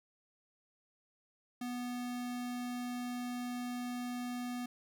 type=tone; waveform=square; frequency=245.6 Hz; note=B3; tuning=9 cents flat; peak=-38 dBFS; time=1.61-4.66 s; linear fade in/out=5 ms; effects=none